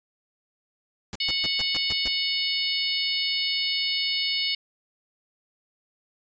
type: noise bursts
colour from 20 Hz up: pink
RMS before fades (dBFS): -34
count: 7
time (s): 1.13-2.078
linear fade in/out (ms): 0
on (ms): 24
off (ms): 130
type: harmonic tone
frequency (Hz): 736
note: F#5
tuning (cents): -9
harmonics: 3 / 4 / 5 / 6 / 7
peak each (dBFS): -31 / -29 / -31 / -28 / -33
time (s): 1.2-4.55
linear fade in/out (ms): 5
effects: resampled to 16000 Hz